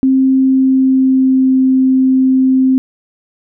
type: tone with pitch glide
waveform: sine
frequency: 264.3 to 261.4 Hz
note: C4 to C4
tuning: +18 to -1 cents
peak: -7 dBFS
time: 0.03-2.78 s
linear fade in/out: 0 ms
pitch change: -19 cents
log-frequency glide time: 0.39-1.58 s
effects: none